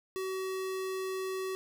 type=tone; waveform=square; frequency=378.3 Hz; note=F#4; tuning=38 cents sharp; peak=-34 dBFS; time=0.16-1.55 s; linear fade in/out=0 ms; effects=none